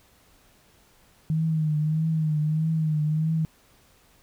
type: tone with vibrato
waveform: sine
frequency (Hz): 156.1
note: D#3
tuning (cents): +6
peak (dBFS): -21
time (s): 1.3-3.45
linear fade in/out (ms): 0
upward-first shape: triangle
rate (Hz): 1.6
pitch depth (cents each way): 63
effects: pink hiss -59 dBFS RMS until 4.22 s